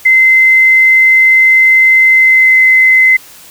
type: tone with pitch glide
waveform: sine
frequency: 2065 to 2052 Hz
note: C7 to C7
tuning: -23 to -34 cents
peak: -3 dBFS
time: 0.05-3.17 s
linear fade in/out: 10 ms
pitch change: -11 cents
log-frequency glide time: 2.1-2.62 s
effects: white hiss -36 dBFS RMS until 3.5 s